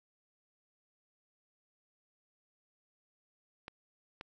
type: clicks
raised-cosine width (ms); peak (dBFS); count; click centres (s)
0.3; -27; 2; 3.681 / 4.211
effects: none